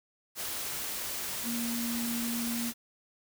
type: tone in noise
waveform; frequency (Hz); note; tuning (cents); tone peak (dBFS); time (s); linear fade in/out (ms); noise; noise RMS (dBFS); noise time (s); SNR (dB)
sine; 235; A#3; +14; -32; 1.43-2.73; 50; white; -36; 0.35-2.74; +1
effects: none